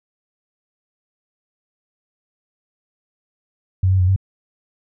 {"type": "tone with pitch steps", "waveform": "sine", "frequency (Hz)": [93.5, 94.5, 90.8, 95.7], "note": ["F#2", "F#2", "F#2", "G2"], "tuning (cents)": [19, 37, -32, -41], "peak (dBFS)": -12, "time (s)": [3.83, 4.162], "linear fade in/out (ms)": 5, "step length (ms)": 83, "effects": []}